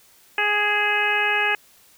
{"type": "harmonic tone with a mistuned harmonic", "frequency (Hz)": 415.3, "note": "G#4", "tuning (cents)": 0, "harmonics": [1, 2, 3, 4, 5, 6, 7], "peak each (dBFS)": [-30, -26, -31, -23, -27, -23, -30], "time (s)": [0.38, 1.55], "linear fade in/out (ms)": 2, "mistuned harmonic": 6, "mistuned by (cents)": 35, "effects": ["white hiss -54 dBFS RMS until 1.97 s"]}